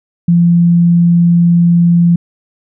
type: tone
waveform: sine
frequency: 171.7 Hz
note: F3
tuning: 29 cents flat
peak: -5 dBFS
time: 0.28-2.16 s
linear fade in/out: 5 ms
effects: none